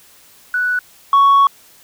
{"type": "tone pair in turn", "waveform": "sine", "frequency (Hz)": [1480, 1113.2], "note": ["F#6", "C#6"], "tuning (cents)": [0, 7], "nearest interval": "perfect fourth", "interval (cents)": 493, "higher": "first", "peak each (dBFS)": [-14, -5], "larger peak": "second", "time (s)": [[0.54, 0.79], [1.13, 1.47]], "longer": "second", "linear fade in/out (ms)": 2, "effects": ["tanh soft clip ceiling -6 dBFS", "white hiss -47 dBFS RMS until 1.83 s"]}